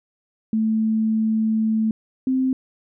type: tone pair in turn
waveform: sine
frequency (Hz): 220 / 260.5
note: A3 / C4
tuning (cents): 0 / -7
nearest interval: minor third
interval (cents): 293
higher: second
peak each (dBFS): -17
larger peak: neither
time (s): 0.53-1.91 / 2.27-2.53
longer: first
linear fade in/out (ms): 2
effects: none